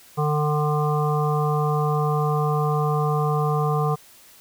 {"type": "harmonic tone", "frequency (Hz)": 150, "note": "D3", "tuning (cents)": 37, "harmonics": [1, 3, 5, 7, 8], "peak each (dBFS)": [-21, -26, -28, -29, -30], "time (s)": [0.17, 3.96], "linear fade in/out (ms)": 20, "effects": ["white hiss -50 dBFS RMS until 4.4 s"]}